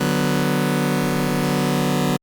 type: chord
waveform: sawtooth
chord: B minor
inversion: first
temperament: just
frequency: 148.16 / 185.21 / 246.9 Hz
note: D3 / F#3 / B3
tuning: +16 / +2 / 0 cents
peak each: -18 dBFS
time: 0-2.17 s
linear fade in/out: 10 ms
effects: Opus 48 kbps